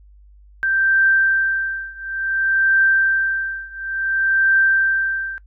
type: tone with tremolo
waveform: sine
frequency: 1568 Hz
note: G6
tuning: in tune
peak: -11 dBFS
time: 0.63-5.38 s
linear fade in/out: 0 ms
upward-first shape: triangle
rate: 0.57 Hz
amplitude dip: 95%
effects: noise-tail reverb RT60 0.1 s tail -21 dB re dry + added 50 Hz sine -44 dBFS peak until 5.46 s